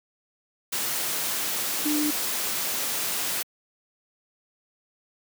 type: tone in noise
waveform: sine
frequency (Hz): 300.1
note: D4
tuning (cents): +38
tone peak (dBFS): -23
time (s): 1.85-2.11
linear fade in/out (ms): 10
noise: white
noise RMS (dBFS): -28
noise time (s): 0.72-3.43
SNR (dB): +2
effects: high-pass 150 Hz 12 dB/octave